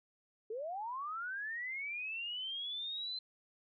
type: linear sweep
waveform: sine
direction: up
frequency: 416.6 to 4100 Hz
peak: -38 dBFS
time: 0.5-3.19 s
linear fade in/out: 5 ms
effects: none